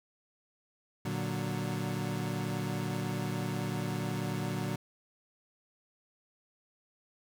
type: chord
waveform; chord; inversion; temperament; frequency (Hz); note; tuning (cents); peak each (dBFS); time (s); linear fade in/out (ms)
30% pulse; Bb augmented; none; equal; 116.54 / 146.83 / 185; Bb2 / D3 / F#3; 0 / 0 / 0; -34 / -34 / -34; 1.05-4.76; 5
effects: none